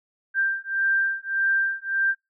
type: beating tone pair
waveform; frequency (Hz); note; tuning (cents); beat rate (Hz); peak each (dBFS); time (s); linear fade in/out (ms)
sine; 1578 / 1579.7; G6 / G6; +11 / +13; 1.7; -24; 0.34-2.15; 50
effects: noise-tail reverb RT60 0.2 s tail -26 dB re dry